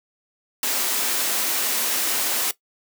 white high-pass noise, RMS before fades -23 dBFS, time 0.63-2.51 s, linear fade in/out 2 ms, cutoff 220 Hz, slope 48 dB/octave, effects noise-tail reverb RT60 0.1 s tail -17 dB re dry

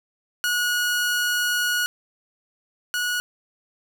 sawtooth tone pair in turn, 1454 / 1459.6 Hz, F#6 / F#6, -31 / -24 cents, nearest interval unison, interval 7 cents, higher second, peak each -17 / -19 dBFS, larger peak first, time 0.44-1.86 / 2.94-3.2 s, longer first, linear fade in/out 0 ms, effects none

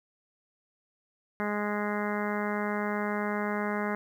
harmonic tone, 207.7 Hz, G#3, in tune, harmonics 1 / 2 / 3 / 4 / 5 / 6 / 7 / 8 / 9 / 10, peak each -32 / -35 / -37 / -38 / -39 / -40 / -40 / -41 / -42 / -42 dBFS, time 1.4-3.95 s, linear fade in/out 0 ms, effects 10-bit

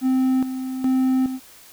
triangle tone with tremolo, 260 Hz, C4, 11 cents flat, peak -14 dBFS, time 0.01-1.4 s, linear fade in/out 50 ms, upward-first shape square, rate 1.2 Hz, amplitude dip 65%, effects white hiss -47 dBFS RMS until 1.72 s

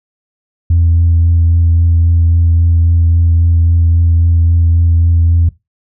sine tone with vibrato, 84 Hz, E2, 33 cents sharp, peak -5 dBFS, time 0.7-5.49 s, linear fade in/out 5 ms, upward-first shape triangle, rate 3.7 Hz, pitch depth 17 cents each way, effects noise-tail reverb RT60 0.2 s tail -19 dB re dry + tanh soft clip ceiling -3 dBFS

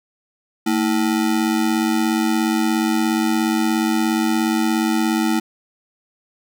square ring-modulated tone, 273.4 Hz, C#4, 24 cents flat, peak -14 dBFS, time 0.66-5.4 s, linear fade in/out 10 ms, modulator 48.5 Hz, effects none

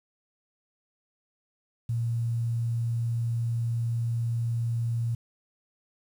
sine tone, 116.54 Hz, A#2, in tune, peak -25 dBFS, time 1.89-5.15 s, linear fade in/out 5 ms, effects 9-bit

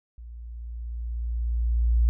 sine tone with level ramp, 58.27 Hz, A#1, in tune, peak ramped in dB -39 to -16 dBFS, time 0.18-2.09 s, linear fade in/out 0 ms, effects none

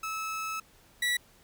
30% pulse tone pair in turn, 1300 / 1947.8 Hz, E6 / B6, -24 / -24 cents, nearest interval perfect fifth, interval 700 cents, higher second, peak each -30 / -23 dBFS, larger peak second, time 0.03-0.6 / 1.02-1.17 s, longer first, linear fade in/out 5 ms, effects pink hiss -60 dBFS RMS until 1.43 s

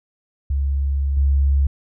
sine tone with level steps, 69.3 Hz, C#2, in tune, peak -17 / -13 dBFS, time 0.5-1.67 s, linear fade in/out 5 ms, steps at 1.17 s, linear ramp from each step 2 ms, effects none

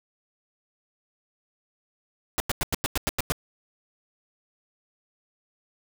pink noise bursts, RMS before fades -25 dBFS, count 9, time 2.38-3.321 s, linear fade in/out 0 ms, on 21 ms, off 94 ms, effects none

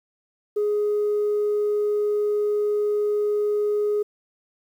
sine tone, 416.8 Hz, G#4, 6 cents sharp, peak -18 dBFS, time 0.56-4.03 s, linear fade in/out 10 ms, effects tanh soft clip ceiling -17 dBFS + 9-bit

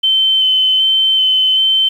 sine tone with vibrato, 3072 Hz, G7, 36 cents flat, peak -9 dBFS, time 0.03-1.89 s, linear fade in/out 10 ms, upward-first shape square, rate 1.3 Hz, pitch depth 10 cents each way, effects 7-bit

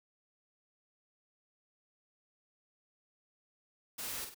white noise with echo, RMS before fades -41 dBFS, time 3.98-4.25 s, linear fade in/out 10 ms, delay 48 ms, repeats 2, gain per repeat -6 dB, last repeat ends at 4.346 s, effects none

